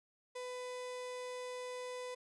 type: tone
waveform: 35% pulse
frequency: 499.8 Hz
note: B4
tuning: 21 cents sharp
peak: -40 dBFS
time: 0.35-2.15 s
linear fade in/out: 10 ms
effects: resampled to 24000 Hz